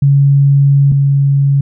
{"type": "tone pair in turn", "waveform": "sine", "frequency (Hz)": [140, 139.46], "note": ["C#3", "C#3"], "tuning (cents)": [18, 11], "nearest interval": "unison", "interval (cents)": 7, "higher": "first", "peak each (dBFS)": [-5, -7], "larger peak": "first", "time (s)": [[0.02, 0.92], [0.92, 1.61]], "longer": "first", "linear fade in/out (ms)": 5, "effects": []}